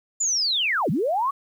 sine linear two-way sweep, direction down then up, 7190 to 130 to 1153 Hz, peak -20 dBFS, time 0.2-1.31 s, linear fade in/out 10 ms, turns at 0.9 s, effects 9-bit

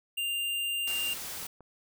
square tone, 2794 Hz, F7, in tune, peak -30 dBFS, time 0.17-1.14 s, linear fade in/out 10 ms
white noise, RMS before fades -39 dBFS, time 0.87-1.47 s, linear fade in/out 5 ms
click train, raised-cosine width 1 ms, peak -37 dBFS, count 4, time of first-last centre 1.07-1.607 s, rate 5.59 Hz
effects none

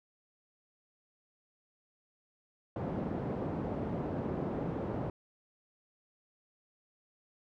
pink band-pass noise, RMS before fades -36 dBFS, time 2.76-5.1 s, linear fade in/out 2 ms, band 120 to 590 Hz, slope 12 dB/octave, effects none

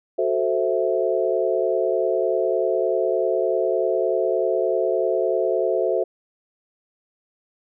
sine chord, F# half-diminished seventh, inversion none, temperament equal, 370 / 440 / 523.3 / 659.3 Hz, F#4 / A4 / C5 / E5, 0 / 0 / 0 / 0 cents, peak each -24 dBFS, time 0.18-6.04 s, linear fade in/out 10 ms, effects none

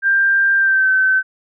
sine tone with pitch glide, 1587 to 1532.9 Hz, G6 to G6, +21 to -39 cents, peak -11 dBFS, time 0.02-1.23 s, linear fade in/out 50 ms, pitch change -60 cents, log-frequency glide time 0.57-0.9 s, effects none

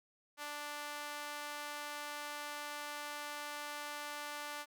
sawtooth tone with high-pass filter, 293.8 Hz, D4, 1 cent sharp, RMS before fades -44 dBFS, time 0.37-4.66 s, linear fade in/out 50 ms, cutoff 990 Hz, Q 1, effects none

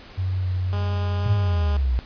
sine tone with vibrato, 92.5 Hz, F#2, in tune, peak -21 dBFS, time 0.17-1.35 s, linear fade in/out 20 ms, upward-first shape square, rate 1.9 Hz, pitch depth 14 cents each way
10% pulse tone, 204.6 Hz, G#3, 26 cents flat, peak -23 dBFS, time 0.73-1.77 s, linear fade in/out 0 ms
sine exponential sweep, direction down, 111 to 58.4 Hz, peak -18 dBFS, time 1.26-1.99 s, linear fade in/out 0 ms
effects pink hiss -44 dBFS RMS until 2.05 s + resampled to 11025 Hz

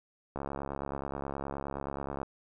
click train, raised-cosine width 1 ms, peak -22 dBFS, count 131, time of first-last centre 0.36-2.231 s, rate 69.5 Hz, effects none

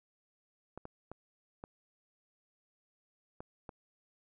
clicks, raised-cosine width 1 ms, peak -30 dBFS, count 6, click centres 0.776 / 0.854 / 1.116 / 1.639 / 3.405 / 3.692 s, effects none

